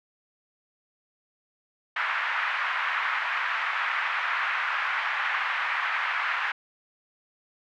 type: band-pass noise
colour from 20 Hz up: white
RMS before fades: -28 dBFS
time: 1.96-6.52 s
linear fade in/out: 5 ms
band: 1000 to 2100 Hz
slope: 24 dB/octave
effects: none